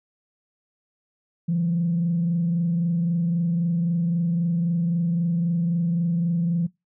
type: tone with frequency modulation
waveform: sine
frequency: 170 Hz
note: F3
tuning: 46 cents flat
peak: -19 dBFS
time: 1.48-6.67 s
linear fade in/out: 10 ms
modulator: 23.8 Hz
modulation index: 0.31
effects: noise-tail reverb RT60 0.2 s tail -23 dB re dry + tanh soft clip ceiling -15 dBFS